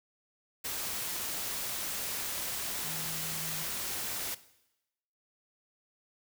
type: tone in noise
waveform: sine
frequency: 160 Hz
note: D#3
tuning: 49 cents sharp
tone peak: -45 dBFS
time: 2.84-3.64 s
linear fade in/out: 10 ms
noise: white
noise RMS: -36 dBFS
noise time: 0.64-4.35 s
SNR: -12 dB
effects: noise-tail reverb RT60 0.9 s tail -17 dB re dry